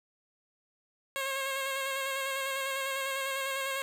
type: tone with vibrato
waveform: 10% pulse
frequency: 540 Hz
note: C#5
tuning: 45 cents flat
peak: -23 dBFS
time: 1.16-3.82 s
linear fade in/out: 0 ms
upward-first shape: square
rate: 10 Hz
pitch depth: 22 cents each way
effects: none